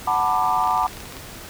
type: chord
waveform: sine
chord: B minor seventh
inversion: second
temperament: just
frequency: 740.8 / 889 / 987.8 / 1185.3 Hz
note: F#5 / A5 / B5 / D6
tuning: +2 / +18 / 0 / +16 cents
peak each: -23 dBFS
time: 0.07-0.87 s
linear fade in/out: 5 ms
type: clicks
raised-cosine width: 0.2 ms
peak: -20 dBFS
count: 12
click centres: 0.639 / 0.674 / 0.71 / 0.777 / 0.835 / 0.879 / 0.931 / 0.97 / 1.004 / 1.056 / 1.124 / 1.168 s
effects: pink hiss -38 dBFS RMS until 1.49 s